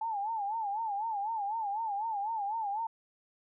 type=tone with vibrato; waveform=sine; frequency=853 Hz; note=G#5; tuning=46 cents sharp; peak=-31 dBFS; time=0.01-2.87 s; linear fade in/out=5 ms; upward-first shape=sine; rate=4 Hz; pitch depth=130 cents each way; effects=none